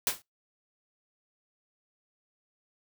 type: noise with exponential decay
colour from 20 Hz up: white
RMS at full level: -23 dBFS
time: 0.07-0.22 s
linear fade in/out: 1 ms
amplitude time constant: 32 ms
effects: noise-tail reverb RT60 0.2 s tail -25 dB re dry